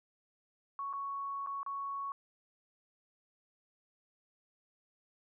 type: tone with dropouts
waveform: sine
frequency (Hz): 1111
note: C#6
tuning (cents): +4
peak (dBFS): -36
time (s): 0.79-2.12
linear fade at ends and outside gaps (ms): 1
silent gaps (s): 0.929-0.935 / 1.463-1.471 / 1.631-1.663
effects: none